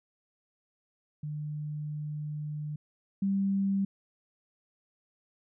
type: tone pair in turn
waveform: sine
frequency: 150 / 196.01 Hz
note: D3 / G3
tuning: +37 / 0 cents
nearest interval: perfect fourth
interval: 463 cents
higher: second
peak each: -33 / -25 dBFS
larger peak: second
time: 1.23-2.76 / 3.22-3.85 s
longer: first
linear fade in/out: 5 ms
effects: none